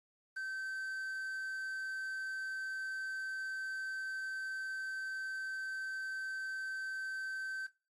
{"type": "tone with quantisation", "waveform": "triangle", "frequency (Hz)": 1545, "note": "G6", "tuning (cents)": -26, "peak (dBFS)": -36, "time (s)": [0.36, 7.67], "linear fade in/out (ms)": 10, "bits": 10, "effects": ["noise-tail reverb RT60 0.3 s tail -18 dB re dry", "AAC 32 kbps"]}